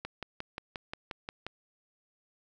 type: click train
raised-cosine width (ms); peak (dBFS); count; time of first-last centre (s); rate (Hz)
0.3; -21; 9; 0.05-1.466; 5.65
effects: none